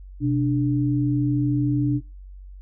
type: tone pair together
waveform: sine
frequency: 126.66 / 293.7 Hz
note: B2 / D4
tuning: +44 / 0 cents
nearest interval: octave + minor third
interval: 1456 cents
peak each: -22 / -20 dBFS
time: 0.2-2.01 s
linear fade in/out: 50 ms
effects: noise-tail reverb RT60 0.2 s tail -17 dB re dry + added 47 Hz sine -38 dBFS peak until 2.61 s